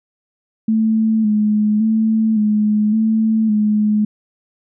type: tone with vibrato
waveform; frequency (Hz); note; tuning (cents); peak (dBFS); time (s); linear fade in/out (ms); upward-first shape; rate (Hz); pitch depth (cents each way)
sine; 216; A3; -32; -12; 0.68-4.05; 5; square; 0.89; 37
effects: none